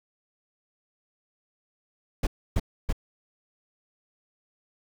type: noise bursts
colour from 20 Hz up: brown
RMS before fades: -23 dBFS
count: 3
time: 2.23-2.927 s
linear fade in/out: 5 ms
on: 39 ms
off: 290 ms
effects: none